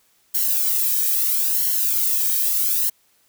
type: noise with flanger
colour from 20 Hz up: violet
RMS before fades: -20 dBFS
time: 0.34-2.9 s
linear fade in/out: 10 ms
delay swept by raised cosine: 0.81 to 1.45 ms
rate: 0.76 Hz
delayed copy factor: -0.75
effects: white hiss -61 dBFS RMS until 3.28 s